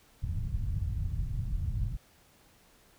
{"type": "low-pass noise", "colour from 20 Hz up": "white", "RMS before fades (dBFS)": -32, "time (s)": [0.22, 1.97], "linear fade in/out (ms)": 20, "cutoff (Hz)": 110, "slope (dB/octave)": 24, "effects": ["pink hiss -62 dBFS RMS until 2.98 s"]}